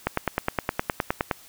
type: click train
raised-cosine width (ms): 0.5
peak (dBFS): -7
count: 13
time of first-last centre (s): 0.07-1.312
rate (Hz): 9.66
effects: white hiss -50 dBFS RMS until 1.48 s